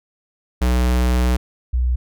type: tone pair in turn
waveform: square / sine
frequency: 61.74 / 61.74 Hz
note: B1 / B1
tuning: 0 / 0 cents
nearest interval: unison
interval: 0 cents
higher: neither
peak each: -15 dBFS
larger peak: neither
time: 0.61-1.37 / 1.73-1.96 s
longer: first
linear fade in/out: 10 ms
effects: none